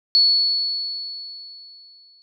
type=tone with exponential decay; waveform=sine; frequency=4409 Hz; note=C#8; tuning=10 cents flat; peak=-11 dBFS; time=0.15-2.22 s; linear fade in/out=0 ms; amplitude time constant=450 ms; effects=none